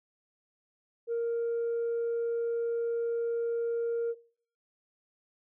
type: tone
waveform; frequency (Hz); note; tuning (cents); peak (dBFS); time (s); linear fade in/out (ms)
sine; 466.2; A#4; 0; -26; 1.07-4.15; 50
effects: noise-tail reverb RT60 0.5 s tail -21 dB re dry + tanh soft clip ceiling -26 dBFS